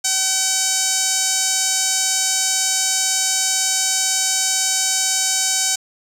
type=tone with band-pass filter; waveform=sawtooth; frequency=762 Hz; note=G5; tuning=49 cents flat; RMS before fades=-19 dBFS; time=0.04-5.76 s; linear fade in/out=10 ms; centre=6900 Hz; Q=2.7; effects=7-bit